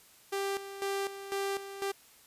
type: tone with tremolo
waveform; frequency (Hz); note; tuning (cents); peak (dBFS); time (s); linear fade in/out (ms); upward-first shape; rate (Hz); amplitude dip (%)
sawtooth; 394.4; G4; +11; -27; 0.32-1.92; 10; square; 2; 70
effects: white hiss -59 dBFS RMS until 2.26 s + resampled to 32000 Hz